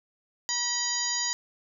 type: harmonic tone with a mistuned harmonic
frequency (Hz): 965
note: B5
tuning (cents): -40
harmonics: 1 / 2 / 3 / 4 / 5 / 6 / 7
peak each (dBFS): -38 / -35 / -40 / -38 / -31 / -38 / -30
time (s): 0.49-1.33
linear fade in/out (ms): 0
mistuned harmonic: 3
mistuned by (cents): +110
effects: none